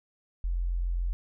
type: tone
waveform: sine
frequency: 43.65 Hz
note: F1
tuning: in tune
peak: -26 dBFS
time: 0.44-1.13 s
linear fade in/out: 0 ms
effects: none